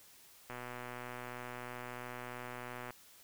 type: click train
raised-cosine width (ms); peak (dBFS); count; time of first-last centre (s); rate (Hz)
0.5; -29; 297; 0.5-2.907; 123
effects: white hiss -60 dBFS RMS until 3.23 s